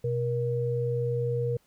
sine tone pair together, 124.97 / 474.3 Hz, B2 / A#4, +21 / +30 cents, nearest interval octave + major seventh, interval 2309 cents, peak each -28 dBFS, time 0.04-1.57 s, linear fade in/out 5 ms, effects pink hiss -66 dBFS RMS until 1.66 s

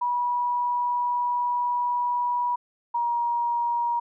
sine tone pair in turn, 972 / 948.7 Hz, B5 / A#5, -28 / +30 cents, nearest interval unison, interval 42 cents, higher first, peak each -22 dBFS, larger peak neither, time 0.01-2.56 / 2.94-4 s, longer first, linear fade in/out 10 ms, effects none

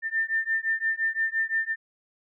sine beating tone pair, 1793 / 1798.8 Hz, A6 / A6, +32 / +38 cents, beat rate 5.8 Hz, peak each -27 / -27 dBFS, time 0.02-1.76 s, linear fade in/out 50 ms, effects none

